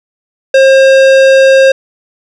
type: tone with tanh clipping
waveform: sine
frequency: 535 Hz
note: C5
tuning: 38 cents sharp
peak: -4 dBFS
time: 0.54-1.72 s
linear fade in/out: 5 ms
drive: 17 dB
effects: none